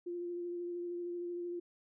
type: tone with vibrato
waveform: sine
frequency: 349.2 Hz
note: F4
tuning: in tune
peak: -37 dBFS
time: 0.06-1.6 s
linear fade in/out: 10 ms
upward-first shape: sine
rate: 13 Hz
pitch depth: 16 cents each way
effects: none